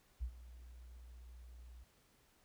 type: tone with ADSR envelope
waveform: sine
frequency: 60.4 Hz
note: B1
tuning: 38 cents flat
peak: -35 dBFS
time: 0.2-1.84 s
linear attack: 28 ms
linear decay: 75 ms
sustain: -17 dB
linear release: 13 ms
effects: pink hiss -71 dBFS RMS until 2.44 s